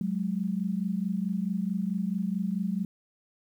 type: tone pair together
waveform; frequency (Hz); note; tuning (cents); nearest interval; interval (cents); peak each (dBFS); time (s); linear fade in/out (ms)
sine; 184.71 / 209.3; F#3 / G#3; -3 / +14; major second; 217; -29 / -30; 0.01-2.85; 2
effects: 10-bit